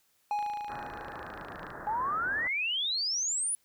triangle tone with exponential decay, 830.6 Hz, G#5, in tune, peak -25 dBFS, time 0.31-1.88 s, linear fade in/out 1 ms, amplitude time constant 340 ms
click train, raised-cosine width 0.3 ms, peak -30 dBFS, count 37, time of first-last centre 0.39-1.704 s, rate 27.4 Hz
white low-pass noise, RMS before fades -43 dBFS, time 0.69-2.48 s, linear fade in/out 10 ms, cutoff 1800 Hz, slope 96 dB/octave
sine exponential sweep, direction up, 825 to 10170 Hz, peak -28 dBFS, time 1.87-3.55 s, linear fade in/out 0 ms
effects white hiss -70 dBFS RMS until 3.64 s

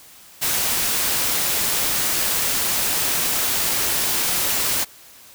white noise, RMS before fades -21 dBFS, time 0.41-4.85 s, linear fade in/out 20 ms, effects white hiss -46 dBFS RMS until 5.34 s

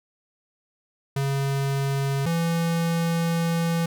square tone pair in turn, 137.9 / 167.28 Hz, C#3 / E3, -9 / +26 cents, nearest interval minor third, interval 335 cents, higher second, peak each -23 / -22 dBFS, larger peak second, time 1.16-2.26 / 2.26-3.86 s, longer second, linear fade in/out 5 ms, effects none

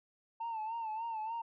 sine tone with vibrato, 895 Hz, A5, 29 cents sharp, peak -34 dBFS, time 0.4-1.42 s, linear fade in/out 10 ms, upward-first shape sine, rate 3.4 Hz, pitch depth 70 cents each way, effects tanh soft clip ceiling -34 dBFS

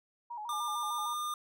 sine tone with vibrato, 897 Hz, A5, 33 cents sharp, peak -38 dBFS, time 0.3-1.14 s, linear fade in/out 10 ms, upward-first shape square, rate 6.6 Hz, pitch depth 100 cents each way
square tone with pitch glide, 1198 to 1207.7 Hz, D6 to D6, +34 to +48 cents, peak -34 dBFS, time 0.49-1.34 s, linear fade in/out 2 ms, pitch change +14 cents, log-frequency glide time 0.81-1.09 s
effects none

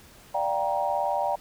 sine chord, G minor seventh, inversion second, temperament just, 588 / 705.6 / 784 / 940.8 Hz, D5 / F5 / G5 / Bb5, +2 / +18 / 0 / +16 cents, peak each -29 / -31 / -28 / -29 dBFS, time 0.34-1.36 s, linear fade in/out 10 ms, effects pink hiss -52 dBFS RMS until 1.4 s

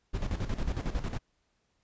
brown noise with tremolo, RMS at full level -30 dBFS, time 0.13-1.19 s, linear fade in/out 20 ms, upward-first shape square, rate 11 Hz, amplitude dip 65%, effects pink hiss -75 dBFS RMS until 1.83 s + resampled to 16000 Hz

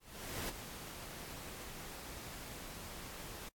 pink noise with ADSR envelope, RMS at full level -40 dBFS, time 0-3.49 s, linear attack 490 ms, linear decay 15 ms, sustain -8 dB, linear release 8 ms, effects noise-tail reverb RT60 0.1 s tail -26 dB re dry + AAC 64 kbps

